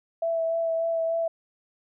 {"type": "tone with vibrato", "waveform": "sine", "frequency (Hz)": 660, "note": "E5", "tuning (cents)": 2, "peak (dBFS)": -23, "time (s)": [0.22, 1.28], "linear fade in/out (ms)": 5, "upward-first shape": "sine", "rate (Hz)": 3.4, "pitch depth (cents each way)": 15, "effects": []}